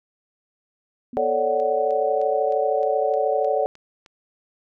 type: tone with exponential decay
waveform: sine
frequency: 244.8 Hz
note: B3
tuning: 15 cents flat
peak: -32 dBFS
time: 1.13-3.16 s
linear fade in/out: 2 ms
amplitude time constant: 440 ms
type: chord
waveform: sine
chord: D major seventh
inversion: second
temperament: equal with one note detuned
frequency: 440 / 554.4 / 587.3 / 745.6 Hz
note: A4 / C#5 / D5 / F#5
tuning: 0 / 0 / 0 / +13 cents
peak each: -24 dBFS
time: 1.17-3.66 s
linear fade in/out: 0 ms
type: click train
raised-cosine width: 0.2 ms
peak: -30 dBFS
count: 9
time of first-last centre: 1.6-4.062 s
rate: 3.25 Hz
effects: none